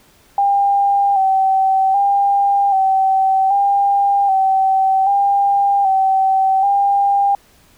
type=tone with vibrato; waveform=sine; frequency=784 Hz; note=G5; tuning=in tune; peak=-11 dBFS; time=0.38-7.35 s; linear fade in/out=2 ms; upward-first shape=square; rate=0.64 Hz; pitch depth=35 cents each way; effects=pink hiss -51 dBFS RMS until 7.77 s